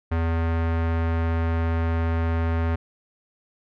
square tone with low-pass filter, 82.6 Hz, E2, 4 cents sharp, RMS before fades -23 dBFS, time 0.11-2.76 s, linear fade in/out 10 ms, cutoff 1800 Hz, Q 1.2, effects none

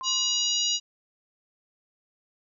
sine tone with exponential decay, 1046.5 Hz, C6, in tune, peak -32 dBFS, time 0.01-0.8 s, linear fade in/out 0 ms, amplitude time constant 170 ms
harmonic tone, 960 Hz, B5, 49 cents flat, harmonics 3 / 4 / 5 / 6 / 7, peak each -28 / -29 / -30 / -31 / -31 dBFS, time 0.03-0.8 s, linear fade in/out 50 ms
effects none

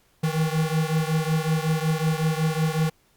square beating tone pair, 156.3 / 161.7 Hz, D#3 / E3, +8 / -33 cents, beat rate 5.4 Hz, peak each -24 / -26 dBFS, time 0.23-2.9 s, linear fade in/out 10 ms, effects pink hiss -63 dBFS RMS until 3.16 s + Opus 48 kbps

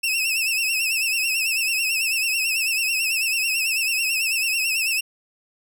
sawtooth tone with vibrato, 2637 Hz, E7, in tune, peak -17 dBFS, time 0.03-5.01 s, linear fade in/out 10 ms, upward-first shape triangle, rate 9.1 Hz, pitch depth 100 cents each way, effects none

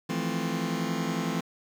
sawtooth chord, F major seventh, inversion third, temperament just, 163.7 / 174.61 / 218.3 / 261.9 Hz, E3 / F3 / A3 / C4, -12 / 0 / -13 / +2 cents, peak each -29 dBFS, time 0.09-1.41 s, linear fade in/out 10 ms, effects low-pass 7000 Hz 12 dB/octave + 8-bit

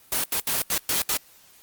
white noise bursts at uneven times, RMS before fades -24 dBFS, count 6, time 0.12-0.24 / 0.32-0.4 / 0.47-0.62 / 0.7-0.78 / 0.89-1.02 / 1.09-1.17 s, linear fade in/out 2 ms, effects white hiss -54 dBFS RMS until 1.62 s + Opus 24 kbps

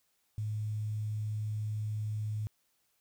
sine tone with quantisation, 106.9 Hz, A2, 49 cents flat, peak -32 dBFS, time 0.38-2.47 s, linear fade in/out 0 ms, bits 10, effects white hiss -75 dBFS RMS until 3 s

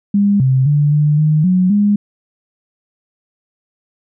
sine tone with pitch steps, 202 / 131.3 / 146.6 / 149.1 / 153.5 / 183.5 / 205.3 Hz, G#3 / C3 / D3 / D3 / D#3 / F#3 / G#3, -48 / +6 / -3 / +27 / -23 / -14 / -20 cents, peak -9 dBFS, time 0.14-1.96 s, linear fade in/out 5 ms, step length 260 ms, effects none

